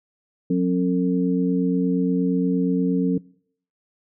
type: tone cluster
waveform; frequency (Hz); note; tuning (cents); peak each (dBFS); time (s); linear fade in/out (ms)
sine; 181.8 / 270.3 / 450.7; F#3 / C#4 / A4; -30 / -44 / +42; -20 / -21 / -27; 0.5-3.18; 5
effects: noise-tail reverb RT60 0.6 s tail -23 dB re dry